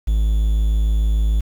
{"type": "tone with quantisation", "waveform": "triangle", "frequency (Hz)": 53.4, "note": "G#1", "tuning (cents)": 49, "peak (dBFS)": -12, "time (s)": [0.07, 1.41], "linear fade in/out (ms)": 10, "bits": 7, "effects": []}